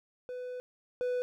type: tone pair in turn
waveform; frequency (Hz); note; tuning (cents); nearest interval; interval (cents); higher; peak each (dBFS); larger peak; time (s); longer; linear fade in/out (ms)
triangle; 499 / 496.4; B4 / B4; +18 / +9; unison; 9; first; -35 / -27; second; 0.29-0.6 / 1.01-1.22; first; 0
effects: none

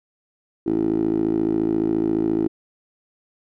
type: tone with band-pass filter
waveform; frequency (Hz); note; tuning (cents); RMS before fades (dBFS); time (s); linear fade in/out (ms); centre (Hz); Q
10% pulse; 54.4; A1; -19; -21; 0.66-2.48; 10; 340; 5.7
effects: none

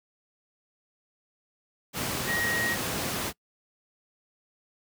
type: tone in noise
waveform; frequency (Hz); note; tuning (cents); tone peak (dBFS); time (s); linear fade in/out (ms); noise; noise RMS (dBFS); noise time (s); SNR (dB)
sine; 1888; A#6; +22; -27; 2.26-2.77; 50; pink; -30; 1.93-3.33; 0
effects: noise-tail reverb RT60 0.1 s tail -24 dB re dry + high-pass 100 Hz 12 dB/octave

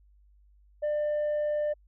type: tone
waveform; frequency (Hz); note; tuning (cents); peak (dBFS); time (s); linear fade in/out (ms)
sine; 597; D5; +28; -23; 0.82-1.74; 20
effects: tanh soft clip ceiling -25 dBFS + added 50 Hz sine -57 dBFS peak until 1.87 s

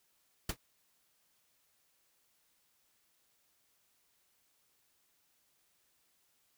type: noise with exponential decay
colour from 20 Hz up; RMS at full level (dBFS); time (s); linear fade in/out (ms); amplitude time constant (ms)
pink; -29; 0.49-0.57; 5; 16
effects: white hiss -74 dBFS RMS until 6.57 s

